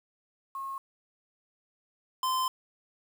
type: tone pair in turn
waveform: sine / square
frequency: 1083 / 1033.8 Hz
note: C#6 / C6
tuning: -41 / -21 cents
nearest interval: minor second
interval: 80 cents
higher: first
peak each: -34 / -27 dBFS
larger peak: second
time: 0.55-0.78 / 2.23-2.48 s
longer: second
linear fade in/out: 2 ms
effects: 9-bit